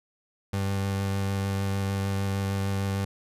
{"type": "tone with vibrato", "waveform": "30% pulse", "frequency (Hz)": 98, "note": "G2", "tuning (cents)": 0, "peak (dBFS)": -23, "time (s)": [0.53, 3.05], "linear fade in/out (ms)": 5, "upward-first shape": "triangle", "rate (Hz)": 6.6, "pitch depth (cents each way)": 15, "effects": ["resampled to 32000 Hz"]}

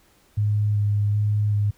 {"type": "tone with vibrato", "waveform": "sine", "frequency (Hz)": 103.9, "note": "G#2", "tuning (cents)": 1, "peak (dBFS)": -18, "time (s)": [0.37, 1.71], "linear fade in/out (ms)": 10, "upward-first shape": "square", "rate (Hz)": 1.3, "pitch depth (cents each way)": 12, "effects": ["pink hiss -59 dBFS RMS until 1.77 s"]}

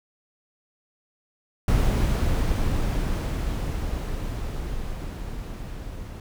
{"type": "noise with level ramp", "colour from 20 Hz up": "brown", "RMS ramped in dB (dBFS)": [-20, -36], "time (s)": [1.68, 6.2], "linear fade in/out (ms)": 2, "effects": []}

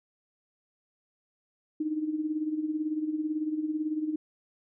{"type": "tone with tremolo", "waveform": "sine", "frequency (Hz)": 308.6, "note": "D#4", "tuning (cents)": -14, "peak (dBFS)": -25, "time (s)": [1.8, 4.16], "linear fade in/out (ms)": 5, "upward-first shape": "sine", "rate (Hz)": 18, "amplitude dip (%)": 65, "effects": []}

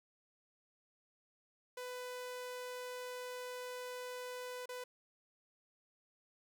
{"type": "tone with dropouts", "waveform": "sawtooth", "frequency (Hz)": 498.6, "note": "B4", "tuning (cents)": 16, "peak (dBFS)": -39, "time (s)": [1.77, 4.84], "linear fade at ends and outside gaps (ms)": 5, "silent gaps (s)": [4.658, 4.69], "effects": []}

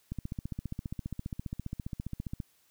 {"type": "click train", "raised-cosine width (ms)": 5, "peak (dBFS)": -23, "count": 35, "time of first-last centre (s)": [0.12, 2.402], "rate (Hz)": 14.9, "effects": ["white hiss -68 dBFS RMS until 2.7 s"]}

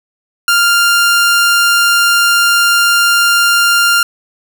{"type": "tone", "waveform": "sawtooth", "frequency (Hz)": 1396.9, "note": "F6", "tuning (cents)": 0, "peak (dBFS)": -4, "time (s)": [0.48, 4.03], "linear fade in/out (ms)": 2, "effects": []}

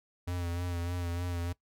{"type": "tone with vibrato", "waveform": "square", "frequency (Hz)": 87.31, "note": "F2", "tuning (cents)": 0, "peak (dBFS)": -33, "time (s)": [0.27, 1.53], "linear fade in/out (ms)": 10, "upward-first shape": "sine", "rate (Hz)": 3.3, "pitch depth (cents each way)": 36, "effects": ["noise-tail reverb RT60 0.1 s tail -19 dB re dry"]}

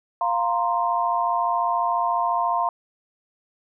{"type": "chord", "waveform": "sine", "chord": "F suspended fourth", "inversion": "none", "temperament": "equal", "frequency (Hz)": [698.5, 932.3, 1046.5], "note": ["F5", "Bb5", "C6"], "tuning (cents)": [0, 0, 0], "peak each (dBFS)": -24, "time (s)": [0.21, 2.69], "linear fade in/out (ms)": 2, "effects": []}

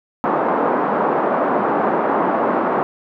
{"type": "band-pass noise", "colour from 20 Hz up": "white", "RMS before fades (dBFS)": -18, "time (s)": [0.24, 2.83], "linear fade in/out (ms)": 0, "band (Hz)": [200, 1100], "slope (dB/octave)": 24, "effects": []}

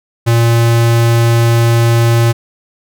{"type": "tone", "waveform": "square", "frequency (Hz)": 116.54, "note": "A#2", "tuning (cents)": 0, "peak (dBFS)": -8, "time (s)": [0.26, 2.33], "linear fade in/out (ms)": 20, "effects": []}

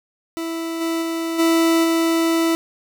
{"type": "tone with level steps", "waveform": "40% pulse", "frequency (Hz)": 329.6, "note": "E4", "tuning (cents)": 0, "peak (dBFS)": [-23, -19, -21, -13, -15], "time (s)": [0.37, 2.55], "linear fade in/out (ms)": 0, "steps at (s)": [0.8, 1.01, 1.38, 1.83], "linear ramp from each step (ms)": 20, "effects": []}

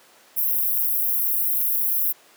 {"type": "high-pass noise", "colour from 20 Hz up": "pink", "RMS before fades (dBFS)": -22, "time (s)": [0.36, 2.13], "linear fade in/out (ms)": 20, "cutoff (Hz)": 12000, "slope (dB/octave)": 48, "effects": ["pink hiss -52 dBFS RMS until 2.36 s", "high-pass 400 Hz 12 dB/octave"]}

